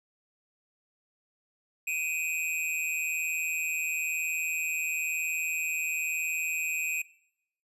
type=tone with amplitude modulation; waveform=square; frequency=2500 Hz; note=D#7; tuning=8 cents sharp; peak=-26 dBFS; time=1.87-7.02 s; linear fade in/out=5 ms; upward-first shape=sine; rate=161 Hz; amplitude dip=85%; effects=noise-tail reverb RT60 0.7 s tail -19 dB re dry + resampled to 32000 Hz